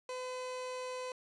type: tone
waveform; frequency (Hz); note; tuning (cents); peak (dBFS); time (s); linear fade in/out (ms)
30% pulse; 507; B4; +45; -36; 0.09-1.12; 2
effects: resampled to 22050 Hz